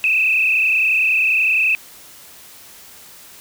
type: tone with frequency modulation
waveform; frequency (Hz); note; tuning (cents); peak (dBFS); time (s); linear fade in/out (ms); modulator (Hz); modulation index
sine; 2576; E7; -41; -13; 0.04-1.75; 0; 30.7; 3.3
effects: white hiss -42 dBFS RMS until 3.4 s